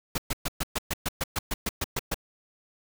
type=noise bursts; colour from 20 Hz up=pink; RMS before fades=-28 dBFS; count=14; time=0.15-2.144 s; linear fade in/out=5 ms; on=31 ms; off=120 ms; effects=none